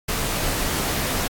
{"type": "noise with comb filter", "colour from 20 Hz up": "pink", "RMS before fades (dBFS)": -24, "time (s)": [0.08, 1.28], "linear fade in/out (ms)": 10, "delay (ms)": 17, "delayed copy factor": -0.5, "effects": ["AAC 64 kbps"]}